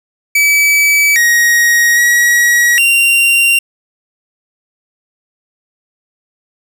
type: tone with pitch steps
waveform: 45% pulse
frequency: 2295 / 1886 / 1911 / 2766 Hz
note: D7 / A#6 / A#6 / F7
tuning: -40 / +20 / +43 / -17 cents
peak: -7 dBFS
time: 0.35-3.59 s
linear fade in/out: 5 ms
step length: 810 ms
effects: none